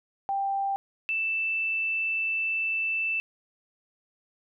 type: tone pair in turn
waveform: sine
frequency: 788 / 2651 Hz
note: G5 / E7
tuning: +9 / +9 cents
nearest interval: octave + major sixth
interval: 2100 cents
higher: second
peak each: -25 dBFS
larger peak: neither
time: 0.29-0.76 / 1.09-3.2 s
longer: second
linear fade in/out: 0 ms
effects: none